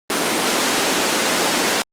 pink high-pass noise, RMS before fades -18 dBFS, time 0.1-1.82 s, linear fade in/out 0 ms, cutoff 220 Hz, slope 24 dB/octave, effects low-pass 10000 Hz 12 dB/octave + Opus 24 kbps

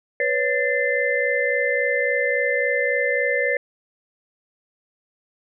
sine tone cluster, 493.4 / 557 / 1774 / 2068 Hz, B4 / C#5 / A6 / C7, -2 / +8 / +14 / -21 cents, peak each -24 dBFS, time 0.2-3.57 s, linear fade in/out 2 ms, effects none

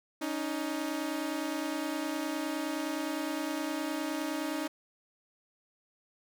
sawtooth tone pair together, 281.4 / 311.1 Hz, C#4 / D#4, +26 / 0 cents, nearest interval major second, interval 174 cents, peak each -32 / -30 dBFS, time 0.21-4.68 s, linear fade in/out 10 ms, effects none

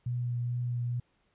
sine tone with vibrato, 121.5 Hz, B2, 28 cents flat, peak -29 dBFS, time 0.06-1 s, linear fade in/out 5 ms, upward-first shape triangle, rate 2.3 Hz, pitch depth 16 cents each way, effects pink hiss -72 dBFS RMS until 1.34 s + resampled to 8000 Hz

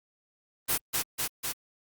white noise with echo, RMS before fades -26 dBFS, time 0.68-0.78 s, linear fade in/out 20 ms, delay 250 ms, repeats 3, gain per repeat -2 dB, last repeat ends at 1.53 s, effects Opus 32 kbps

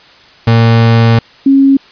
35% pulse / sine tone pair in turn, 114.8 / 273 Hz, A#2 / C#4, -26 / -26 cents, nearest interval octave + minor third, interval 1500 cents, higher second, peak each -3 dBFS, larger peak neither, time 0.47-1.19 / 1.46-1.77 s, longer first, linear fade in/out 5 ms, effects white hiss -40 dBFS RMS until 1.91 s + resampled to 11025 Hz

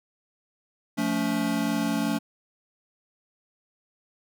square chord, F augmented, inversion none, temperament equal with one note detuned, 174.61 / 220 / 282.8 Hz, F3 / A3 / C#4, 0 / 0 / +35 cents, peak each -33 / -28 / -28 dBFS, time 0.97-2.19 s, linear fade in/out 20 ms, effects none

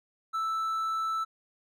triangle tone, 1319 Hz, E6, 1 cent sharp, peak -26 dBFS, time 0.33-1.25 s, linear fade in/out 20 ms, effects none

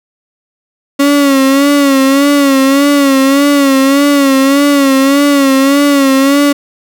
35% pulse tone with vibrato, 277.2 Hz, C#4, in tune, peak -4 dBFS, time 0.99-6.53 s, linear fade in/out 10 ms, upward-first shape sine, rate 1.7 Hz, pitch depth 63 cents each way, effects none

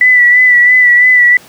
sine tone with vibrato, 1975 Hz, B6, in tune, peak -3 dBFS, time 0.01-1.37 s, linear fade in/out 2 ms, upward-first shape sine, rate 3 Hz, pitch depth 33 cents each way, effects pink hiss -38 dBFS RMS until 1.48 s + high-pass 150 Hz 12 dB/octave

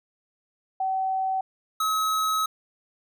sine / square tone pair in turn, 762 / 1281.5 Hz, G5 / E6, -49 / -49 cents, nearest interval major sixth, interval 900 cents, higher second, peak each -23 dBFS, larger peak neither, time 0.8-1.41 / 1.8-2.46 s, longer second, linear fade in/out 5 ms, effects none

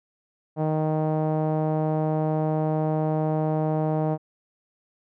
sawtooth tone with low-pass filter, 155.56 Hz, D#3, in tune, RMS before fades -24 dBFS, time 0.56-4.18 s, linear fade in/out 50 ms, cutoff 720 Hz, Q 2.5, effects none

